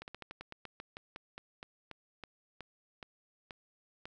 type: slowing click train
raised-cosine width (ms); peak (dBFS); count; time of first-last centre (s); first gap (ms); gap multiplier
0.3; -28; 19; 0.02-4.055; 59; 1.14
effects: none